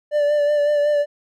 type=tone with vibrato; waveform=triangle; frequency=587.3 Hz; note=D5; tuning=in tune; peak=-13 dBFS; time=0.11-1.06 s; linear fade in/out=50 ms; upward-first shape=sine; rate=5.4 Hz; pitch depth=26 cents each way; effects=none